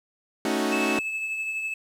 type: chord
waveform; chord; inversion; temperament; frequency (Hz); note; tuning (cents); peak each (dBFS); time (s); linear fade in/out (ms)
sawtooth; D# half-diminished seventh; second; equal; 220 / 277.2 / 311.1 / 370; A3 / C#4 / D#4 / F#4; 0 / 0 / 0 / 0; -25; 0.45-0.99; 2
type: tone with tremolo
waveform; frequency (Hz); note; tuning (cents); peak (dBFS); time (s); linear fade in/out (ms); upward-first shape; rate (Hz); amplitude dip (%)
triangle; 2610; E7; -18; -24; 0.72-1.74; 5; triangle; 12; 40
effects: low-pass 12000 Hz 12 dB/octave + 9-bit